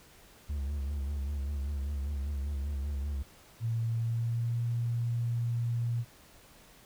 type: tone with vibrato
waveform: triangle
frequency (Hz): 70.6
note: C#2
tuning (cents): +32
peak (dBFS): -29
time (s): 0.49-3.23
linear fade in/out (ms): 10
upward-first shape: sine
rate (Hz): 5.1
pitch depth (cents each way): 69
type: tone with pitch glide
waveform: sine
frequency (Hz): 114.5 to 118.06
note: A#2 to A#2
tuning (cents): -31 to +22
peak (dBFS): -28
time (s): 3.6-6.05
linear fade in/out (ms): 50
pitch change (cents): +53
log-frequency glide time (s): 3.93-4.6
effects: pink hiss -57 dBFS RMS until 6.85 s